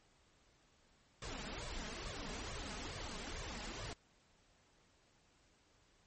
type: noise with flanger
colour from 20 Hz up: pink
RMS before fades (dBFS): -45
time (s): 1.22-3.93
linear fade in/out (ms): 2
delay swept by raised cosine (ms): 1.7 to 4.8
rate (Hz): 2.3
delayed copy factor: +0.7
effects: pink hiss -71 dBFS RMS until 6.06 s + MP3 32 kbps